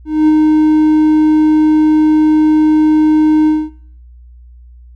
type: tone with ADSR envelope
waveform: triangle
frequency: 308.6 Hz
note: D#4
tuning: 14 cents flat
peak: -3 dBFS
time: 0.05-3.7 s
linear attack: 230 ms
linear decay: 28 ms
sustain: -2 dB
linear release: 230 ms
effects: noise-tail reverb RT60 0.7 s tail -20 dB re dry + added 60 Hz sine -35 dBFS peak until 4.95 s